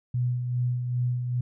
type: tone with tremolo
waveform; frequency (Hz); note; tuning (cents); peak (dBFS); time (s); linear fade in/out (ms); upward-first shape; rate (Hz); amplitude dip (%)
sine; 123.47; B2; 0; -22; 0.14-1.41; 5; sine; 2.5; 45
effects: none